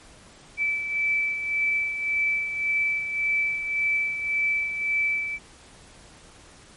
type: beating tone pair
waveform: sine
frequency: 2315 / 2316.8 Hz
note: D7 / D7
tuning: -25 / -24 cents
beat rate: 1.8 Hz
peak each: -23 / -31 dBFS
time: 0.57-5.39 s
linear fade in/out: 50 ms
effects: pink hiss -50 dBFS RMS until 6.76 s + MP3 48 kbps